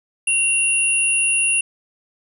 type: tone pair together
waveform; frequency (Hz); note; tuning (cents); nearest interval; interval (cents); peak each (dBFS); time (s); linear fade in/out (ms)
sine; 2750 / 9735; F7 / D#9; -27 / -39; octave + minor seventh; 2188; -18; 0.27-1.61; 5
effects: none